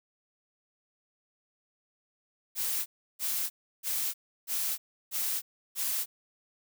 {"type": "noise bursts", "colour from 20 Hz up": "blue", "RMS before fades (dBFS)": -31, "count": 6, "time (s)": [2.55, 6.06], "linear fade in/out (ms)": 50, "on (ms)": 310, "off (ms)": 330, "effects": []}